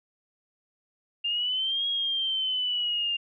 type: exponential two-way sweep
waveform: sine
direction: up then down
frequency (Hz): 2794 to 3301 to 2794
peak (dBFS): -25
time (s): 1.24-3.17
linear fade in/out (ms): 10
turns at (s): 1.87
effects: none